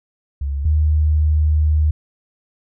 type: tone pair in turn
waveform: sine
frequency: 69.8 / 76.55 Hz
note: C#2 / D#2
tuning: +13 / -28 cents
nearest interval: major second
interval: 159 cents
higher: second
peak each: -19 / -12 dBFS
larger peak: second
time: 0.41-0.65 / 0.65-1.91 s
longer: second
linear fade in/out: 5 ms
effects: none